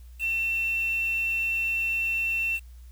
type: tone with quantisation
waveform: sine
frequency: 2696 Hz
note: E7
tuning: 38 cents sharp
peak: -24 dBFS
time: 0.19-2.6 s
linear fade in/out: 50 ms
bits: 7
effects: added 60 Hz sine -43 dBFS peak until 2.91 s + white hiss -63 dBFS RMS until 2.91 s